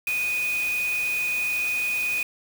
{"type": "tone in noise", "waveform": "sine", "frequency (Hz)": 2482, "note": "D#7", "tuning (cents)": -5, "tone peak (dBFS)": -23, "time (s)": [0.07, 2.23], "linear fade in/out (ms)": 2, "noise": "white", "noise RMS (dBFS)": -36, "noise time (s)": [0.07, 2.23], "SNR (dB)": 10, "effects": []}